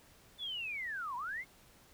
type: linear two-way sweep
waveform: sine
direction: down then up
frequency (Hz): 3520 to 932.3 to 2212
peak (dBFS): -37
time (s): 0.38-1.45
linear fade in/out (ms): 50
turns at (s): 1.16
effects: pink hiss -62 dBFS RMS until 1.93 s